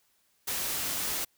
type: noise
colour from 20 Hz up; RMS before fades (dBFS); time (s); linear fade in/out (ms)
white; -32; 0.47-1.25; 10
effects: white hiss -70 dBFS RMS until 1.37 s